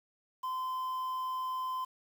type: tone with quantisation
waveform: triangle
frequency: 1028 Hz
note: C6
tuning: 31 cents flat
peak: -31 dBFS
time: 0.43-1.85 s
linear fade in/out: 10 ms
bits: 9
effects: none